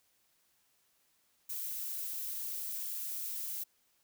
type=noise; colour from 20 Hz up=violet; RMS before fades=-39 dBFS; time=1.49-3.64 s; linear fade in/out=10 ms; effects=white hiss -73 dBFS RMS until 4.03 s